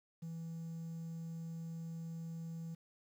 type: tone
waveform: triangle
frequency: 164.81 Hz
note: E3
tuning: in tune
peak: -39 dBFS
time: 0.22-2.75 s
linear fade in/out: 10 ms
effects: tanh soft clip ceiling -36 dBFS + 11-bit